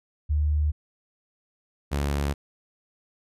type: tone pair in turn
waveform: sine / sawtooth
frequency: 74.9 / 71.21 Hz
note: D2 / C#2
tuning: +35 / +47 cents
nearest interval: minor second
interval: 88 cents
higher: first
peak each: -20 dBFS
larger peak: neither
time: 0.29-0.72 / 1.91-2.34 s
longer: neither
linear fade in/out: 20 ms
effects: resampled to 32000 Hz